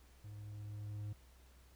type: tone with level ramp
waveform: triangle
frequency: 104.4 Hz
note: G#2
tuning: 10 cents sharp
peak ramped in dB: -46 to -38 dBFS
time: 0.24-1.13 s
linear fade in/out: 5 ms
effects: added 63 Hz sine -61 dBFS peak until 1.75 s + pink hiss -68 dBFS RMS until 1.75 s